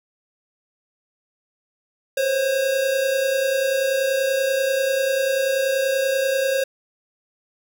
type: tone pair together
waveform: square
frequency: 509.7 / 540 Hz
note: C5 / C#5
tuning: -45 / -45 cents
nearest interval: minor second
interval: 100 cents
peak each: -27 / -20 dBFS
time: 2.17-6.64 s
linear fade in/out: 5 ms
effects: none